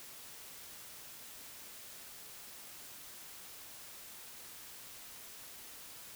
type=silence; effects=white hiss -51 dBFS RMS until 6.15 s